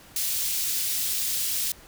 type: high-pass noise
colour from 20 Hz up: white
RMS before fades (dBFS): -27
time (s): 0.16-1.72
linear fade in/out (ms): 2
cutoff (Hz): 3200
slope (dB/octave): 12
effects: pink hiss -50 dBFS RMS until 1.87 s